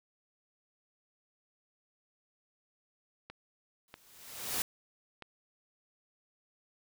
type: click train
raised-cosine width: 0.3 ms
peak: -29 dBFS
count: 4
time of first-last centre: 3.3-5.223 s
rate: 1.56 Hz
type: noise with exponential growth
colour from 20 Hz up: white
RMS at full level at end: -31 dBFS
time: 3.88-4.62 s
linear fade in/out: 1 ms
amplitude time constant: 160 ms
effects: none

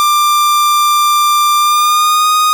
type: tone with pitch glide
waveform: 45% pulse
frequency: 1188 to 1239.2 Hz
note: D6 to D#6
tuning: +20 to -7 cents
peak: -8 dBFS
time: 0-2.53 s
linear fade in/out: 0 ms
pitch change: +73 cents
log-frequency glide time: 1.57-2.3 s
effects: none

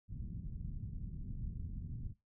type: low-pass noise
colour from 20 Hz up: pink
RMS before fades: -43 dBFS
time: 0.08-2.14 s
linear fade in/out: 50 ms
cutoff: 190 Hz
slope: 24 dB/octave
effects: noise-tail reverb RT60 0.2 s tail -17 dB re dry

